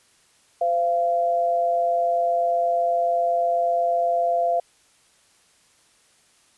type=tone pair together; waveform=sine; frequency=514 / 686.1 Hz; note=C5 / F5; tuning=-31 / -31 cents; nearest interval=perfect fourth; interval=500 cents; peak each=-26 / -19 dBFS; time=0.61-4.6 s; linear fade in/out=5 ms; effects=white hiss -59 dBFS RMS until 6.57 s + resampled to 24000 Hz